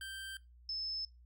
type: tone pair in turn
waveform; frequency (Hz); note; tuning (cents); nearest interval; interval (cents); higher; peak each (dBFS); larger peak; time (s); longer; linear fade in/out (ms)
25% pulse / sine; 1568 / 5236; G6 / E8; 0 / -13; octave + major sixth; 2087; second; -39 / -36; second; 0.01-0.37 / 0.69-1.05; neither; 2
effects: noise-tail reverb RT60 0.2 s tail -18 dB re dry + added 60 Hz sine -57 dBFS peak until 1.25 s